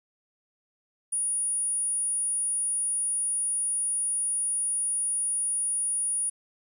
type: tone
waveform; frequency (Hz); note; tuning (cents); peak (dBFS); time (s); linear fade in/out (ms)
sine; 9660; D9; +48; -25; 1.12-6.3; 10
effects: 10-bit